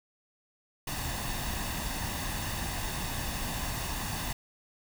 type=noise with comb filter; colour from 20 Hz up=pink; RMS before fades=-34 dBFS; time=0.87-4.33 s; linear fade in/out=5 ms; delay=1.1 ms; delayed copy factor=+0.55; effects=none